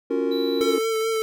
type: chord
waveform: triangle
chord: Gb major seventh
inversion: second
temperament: just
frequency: 277.5 / 346.9 / 370 / 462.5 Hz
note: Db4 / F4 / Gb4 / Bb4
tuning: +2 / -12 / 0 / -14 cents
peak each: -24 / -26 / -27 / -22 dBFS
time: 0.1-0.79 s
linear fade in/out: 10 ms
type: tone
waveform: triangle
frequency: 3951 Hz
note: B7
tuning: in tune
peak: -31 dBFS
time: 0.31-0.75 s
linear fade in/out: 10 ms
type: tone with vibrato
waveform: square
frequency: 444.9 Hz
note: A4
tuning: 19 cents sharp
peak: -22 dBFS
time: 0.61-1.22 s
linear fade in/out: 0 ms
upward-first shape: sine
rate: 4.7 Hz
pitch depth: 20 cents each way
effects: none